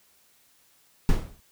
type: noise with exponential decay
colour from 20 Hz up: brown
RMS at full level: -17 dBFS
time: 1.09-1.4 s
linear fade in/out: 0 ms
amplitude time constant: 66 ms
effects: white hiss -62 dBFS RMS until 1.51 s